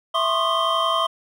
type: tone cluster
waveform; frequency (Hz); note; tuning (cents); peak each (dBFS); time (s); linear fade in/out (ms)
triangle; 660 / 1046 / 1097 / 1223 / 3138; E5 / C6 / C#6 / D#6 / G7; +2 / -1 / -18 / -30 / +1; -23; 0.14-1.07; 10
effects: none